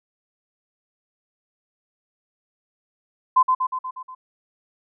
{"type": "tone with echo", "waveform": "sine", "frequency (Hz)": 1027, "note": "C6", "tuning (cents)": -33, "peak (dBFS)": -11, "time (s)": [3.36, 3.43], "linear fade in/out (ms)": 10, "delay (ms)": 120, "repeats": 6, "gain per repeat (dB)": -4, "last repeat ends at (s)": 4.15, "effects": []}